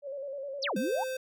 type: tone with vibrato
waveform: sine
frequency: 554.4 Hz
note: C#5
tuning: in tune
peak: -35 dBFS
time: 0.02-0.73 s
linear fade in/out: 50 ms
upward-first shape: square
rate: 9.7 Hz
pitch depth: 56 cents each way
type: exponential two-way sweep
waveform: sine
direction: down then up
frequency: 6300 to 186.8 to 963 Hz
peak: -29 dBFS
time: 0.62-1.04 s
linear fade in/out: 10 ms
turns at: 0.77 s
type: tone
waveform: square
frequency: 519 Hz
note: C5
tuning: 14 cents flat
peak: -33 dBFS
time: 0.76-1.17 s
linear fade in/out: 5 ms
effects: none